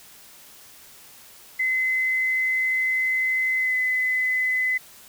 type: tone with pitch glide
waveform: sine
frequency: 2043 to 2021 Hz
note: C7 to B6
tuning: -42 to +39 cents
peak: -20 dBFS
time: 1.59-4.78 s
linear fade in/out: 10 ms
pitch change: -19 cents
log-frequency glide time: 3.59-3.74 s
effects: white hiss -48 dBFS RMS until 5.08 s